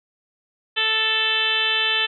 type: harmonic tone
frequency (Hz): 440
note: A4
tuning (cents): 0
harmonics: 1 / 2 / 3 / 4 / 5 / 6 / 7 / 8 / 9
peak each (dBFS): -34 / -33 / -32 / -25 / -35 / -24 / -23 / -25 / -33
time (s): 0.76-2.07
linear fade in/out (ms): 20
effects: none

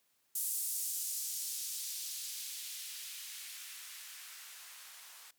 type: noise with band-pass filter sweep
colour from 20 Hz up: violet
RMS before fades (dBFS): -42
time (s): 0.35-5.31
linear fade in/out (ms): 5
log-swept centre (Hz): 9400 to 930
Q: 1
effects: white hiss -75 dBFS RMS until 5.38 s + high-pass 100 Hz 12 dB/octave

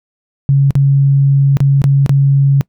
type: tone with dropouts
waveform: sine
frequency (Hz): 138.59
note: C#3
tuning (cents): 0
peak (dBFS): -6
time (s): 0.49-2.61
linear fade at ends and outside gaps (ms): 0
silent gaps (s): 0.707-0.754 / 1.57-1.604 / 1.818-1.841 / 2.062-2.094
effects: noise-tail reverb RT60 0.1 s tail -23 dB re dry

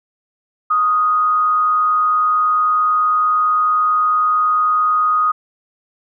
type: tone with frequency modulation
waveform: sine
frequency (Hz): 1244.5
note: D#6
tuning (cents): 0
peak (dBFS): -12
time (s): 0.7-5.32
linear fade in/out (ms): 10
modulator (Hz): 153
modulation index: 0.24
effects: none

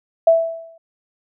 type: tone with exponential decay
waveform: sine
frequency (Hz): 659.3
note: E5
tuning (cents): 0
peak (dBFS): -6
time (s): 0.27-0.78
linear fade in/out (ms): 5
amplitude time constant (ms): 110
effects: none

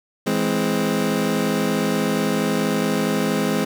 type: chord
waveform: 25% pulse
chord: E augmented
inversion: none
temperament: equal with one note detuned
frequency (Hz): 164.81 / 209.3 / 261.6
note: E3 / G#3 / B#3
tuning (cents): 0 / +14 / 0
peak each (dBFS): -22 / -18 / -20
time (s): 0.26-3.65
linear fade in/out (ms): 10
effects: 8-bit

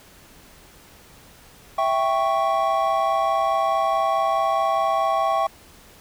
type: chord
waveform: triangle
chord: C# diminished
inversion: first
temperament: equal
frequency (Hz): 659.3 / 784 / 1108.7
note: E5 / G5 / C#6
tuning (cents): 0 / 0 / 0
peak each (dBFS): -21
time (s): 1.78-5.47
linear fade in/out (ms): 5
effects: pink hiss -49 dBFS RMS until 6 s

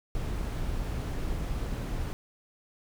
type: noise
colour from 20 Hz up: brown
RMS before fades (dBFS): -32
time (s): 0.15-2.13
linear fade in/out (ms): 0
effects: none

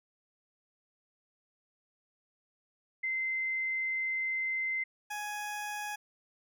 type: tone pair in turn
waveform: sine / 20% pulse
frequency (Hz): 2072 / 834.5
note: C7 / G#5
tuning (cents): -17 / +8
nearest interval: octave + major third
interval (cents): 1575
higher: first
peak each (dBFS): -30 / -31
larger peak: first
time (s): 3.03-4.84 / 5.1-5.96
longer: first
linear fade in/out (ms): 10
effects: none

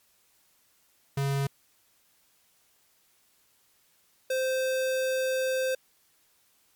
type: tone pair in turn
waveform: square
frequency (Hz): 138.59 / 520.7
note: C#3 / C5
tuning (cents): 0 / -8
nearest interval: octave + major seventh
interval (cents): 2292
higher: second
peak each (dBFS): -26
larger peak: neither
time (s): 1.17-1.47 / 4.3-5.75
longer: second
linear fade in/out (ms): 5
effects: white hiss -66 dBFS RMS until 6.75 s + MP3 96 kbps

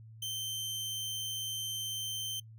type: tone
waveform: sawtooth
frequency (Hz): 3109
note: G7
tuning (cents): -15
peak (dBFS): -32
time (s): 0.22-2.4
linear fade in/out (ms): 5
effects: noise-tail reverb RT60 0.1 s tail -24 dB re dry + added 111 Hz sine -49 dBFS peak until 2.58 s

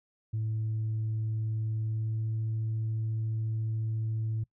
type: tone with pitch glide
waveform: sine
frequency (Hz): 109.9 to 110.73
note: A2 to A2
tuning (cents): -2 to +11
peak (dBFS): -27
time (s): 0.33-4.44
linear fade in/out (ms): 10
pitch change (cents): +13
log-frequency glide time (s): 1.84-2.25
effects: noise-tail reverb RT60 0.1 s tail -24 dB re dry + tanh soft clip ceiling -26 dBFS

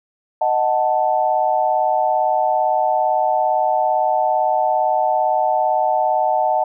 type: chord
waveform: sine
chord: D# diminished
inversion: none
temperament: equal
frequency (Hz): 622.3 / 740 / 880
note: D#5 / F#5 / A5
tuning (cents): 0 / 0 / 0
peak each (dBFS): -20 / -18 / -19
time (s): 0.41-6.64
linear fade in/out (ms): 5
effects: none

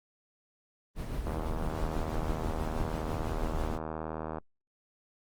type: noise with tremolo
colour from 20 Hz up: brown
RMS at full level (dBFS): -32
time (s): 0.95-3.79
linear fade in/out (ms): 50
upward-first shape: triangle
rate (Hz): 6.1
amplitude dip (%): 40
type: click train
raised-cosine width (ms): 1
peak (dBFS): -22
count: 247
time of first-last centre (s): 1.27-4.384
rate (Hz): 79
effects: Opus 24 kbps

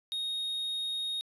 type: tone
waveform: triangle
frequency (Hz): 3729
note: A#7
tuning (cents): 0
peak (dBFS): -30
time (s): 0.12-1.21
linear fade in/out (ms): 0
effects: resampled to 32000 Hz

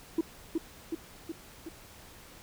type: tone with echo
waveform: sine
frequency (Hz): 327.8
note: E4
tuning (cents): -10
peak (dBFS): -21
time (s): 0.18-0.21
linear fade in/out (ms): 5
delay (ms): 370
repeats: 4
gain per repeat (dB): -4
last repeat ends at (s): 1.69
effects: tanh soft clip ceiling -22 dBFS + pink hiss -52 dBFS RMS until 2.42 s

